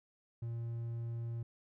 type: tone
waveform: triangle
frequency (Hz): 116.54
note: A#2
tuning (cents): 0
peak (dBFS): -35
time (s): 0.42-1.43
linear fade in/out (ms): 5
effects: none